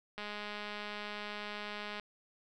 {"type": "click train", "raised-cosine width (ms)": 0.3, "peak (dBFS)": -26, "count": 379, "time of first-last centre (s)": [0.18, 1.997], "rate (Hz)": 208, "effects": []}